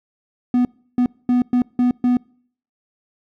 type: tone bursts at uneven times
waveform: triangle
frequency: 246.9 Hz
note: B3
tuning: in tune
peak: -11 dBFS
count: 6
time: 0.54-0.65 / 0.98-1.06 / 1.29-1.42 / 1.53-1.62 / 1.79-1.91 / 2.04-2.17 s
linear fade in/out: 2 ms
effects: noise-tail reverb RT60 0.6 s tail -26 dB re dry